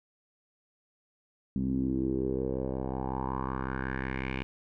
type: tone with low-pass filter sweep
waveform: 10% pulse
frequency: 65.41 Hz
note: C2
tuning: in tune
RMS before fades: -32 dBFS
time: 1.56-4.43 s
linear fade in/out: 0 ms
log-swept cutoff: 220 to 2600 Hz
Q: 4.4
effects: none